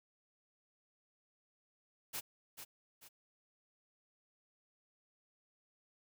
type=noise with echo; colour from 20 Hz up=white; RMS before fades=-41 dBFS; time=2.13-2.21 s; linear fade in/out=20 ms; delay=440 ms; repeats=2; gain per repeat=-8 dB; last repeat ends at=3.09 s; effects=none